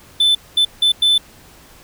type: tone bursts at uneven times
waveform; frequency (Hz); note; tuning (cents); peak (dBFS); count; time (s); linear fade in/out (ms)
triangle; 3520; A7; 0; -9; 4; 0.2-0.35 / 0.57-0.65 / 0.82-0.92 / 1.02-1.18; 5
effects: pink hiss -45 dBFS RMS until 1.83 s